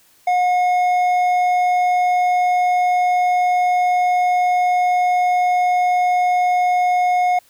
triangle tone with hard clipping, 722 Hz, F#5, 43 cents flat, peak -15 dBFS, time 0.27-7.39 s, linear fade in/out 5 ms, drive 9 dB, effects white hiss -54 dBFS RMS until 7.49 s

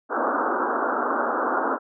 white band-pass noise, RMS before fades -24 dBFS, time 0.09-1.79 s, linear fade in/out 50 ms, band 230 to 1500 Hz, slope 96 dB/octave, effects none

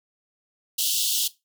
pink high-pass noise, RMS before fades -24 dBFS, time 0.78-1.28 s, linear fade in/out 10 ms, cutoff 2900 Hz, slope 96 dB/octave, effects noise-tail reverb RT60 0.2 s tail -17 dB re dry

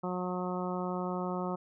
harmonic tone, 181.2 Hz, F#3, 36 cents flat, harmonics 1 / 2 / 3 / 4 / 5 / 6 / 7, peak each -35 / -38 / -40 / -41 / -42 / -43 / -43 dBFS, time 0.03-1.56 s, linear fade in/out 10 ms, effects none

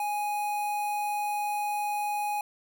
square tone with notch filter, 830.6 Hz, G#5, in tune, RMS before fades -30 dBFS, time 0-2.41 s, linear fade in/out 2 ms, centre 4900 Hz, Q 0.96, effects none

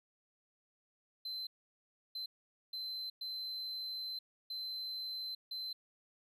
triangle tone bursts at uneven times, 4073 Hz, C8, 47 cents flat, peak -38 dBFS, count 6, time 1.25-1.47 / 2.15-2.26 / 2.73-3.1 / 3.21-4.19 / 4.5-5.35 / 5.51-5.73 s, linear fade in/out 5 ms, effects none

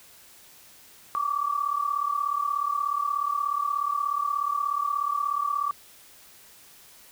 sine tone pair together, 1138 / 1174.7 Hz, C#6 / D6, +45 / 0 cents, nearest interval minor second, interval 55 cents, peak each -27 dBFS, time 1.15-5.71 s, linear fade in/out 0 ms, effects white hiss -52 dBFS RMS until 7.11 s

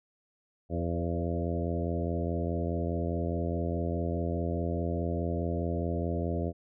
harmonic tone with a mistuned harmonic, 84.8 Hz, E2, 50 cents sharp, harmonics 1 / 2 / 3 / 4 / 5 / 6 / 7 / 8, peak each -32 / -35 / -37 / -38 / -39 / -40 / -40 / -41 dBFS, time 0.69-6.53 s, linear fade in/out 50 ms, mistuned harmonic 6, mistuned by +17 cents, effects none

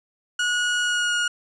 30% pulse tone with pitch glide, 1454 to 1436.5 Hz, F#6 to F6, -31 to +48 cents, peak -18 dBFS, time 0.39-1.28 s, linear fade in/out 5 ms, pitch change -21 cents, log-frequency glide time 0.83-1.15 s, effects resampled to 22050 Hz

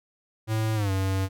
square tone with pitch glide, 110 to 95.76 Hz, A2 to G2, 0 to -40 cents, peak -24 dBFS, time 0.47-1.29 s, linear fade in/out 50 ms, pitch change -240 cents, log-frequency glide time 0.75-0.91 s, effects none

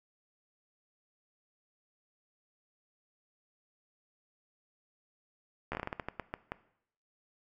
slowing click train, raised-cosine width 0.5 ms, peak -20 dBFS, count 13, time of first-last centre 5.72-6.52 s, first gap 13 ms, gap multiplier 1.27, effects noise-tail reverb RT60 0.7 s tail -18 dB re dry

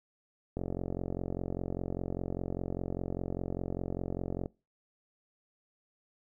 click train, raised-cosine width 2 ms, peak -21 dBFS, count 176, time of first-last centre 0.57-4.459 s, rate 45 Hz, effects noise-tail reverb RT60 0.3 s tail -25 dB re dry

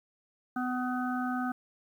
harmonic tone, 251 Hz, B3, 28 cents sharp, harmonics 1 / 3 / 5 / 6, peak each -31 / -36 / -38 / -39 dBFS, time 0.56-1.52 s, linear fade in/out 5 ms, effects 10-bit

